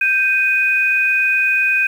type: tone pair together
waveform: sine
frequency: 1568 / 2489 Hz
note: G6 / D#7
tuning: 0 / 0 cents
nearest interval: minor sixth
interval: 800 cents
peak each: -18 / -14 dBFS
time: 0.01-1.87 s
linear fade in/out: 5 ms
effects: 7-bit